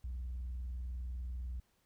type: tone with vibrato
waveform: sine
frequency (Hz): 61.74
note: B1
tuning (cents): 0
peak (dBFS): -36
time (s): 0.04-1.6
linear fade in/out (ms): 5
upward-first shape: triangle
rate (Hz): 20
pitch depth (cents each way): 260
effects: tanh soft clip ceiling -36 dBFS + pink hiss -75 dBFS RMS until 1.85 s